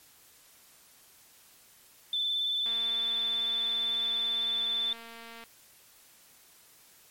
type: tone with vibrato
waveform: sine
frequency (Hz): 3520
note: A7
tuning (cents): 0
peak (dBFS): -27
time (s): 2.13-4.93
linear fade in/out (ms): 2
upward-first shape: triangle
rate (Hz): 18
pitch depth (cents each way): 30
type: click train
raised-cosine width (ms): 0.3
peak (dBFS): -31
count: 640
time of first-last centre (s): 2.66-5.438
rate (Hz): 230
effects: white hiss -58 dBFS RMS until 7.1 s + MP3 64 kbps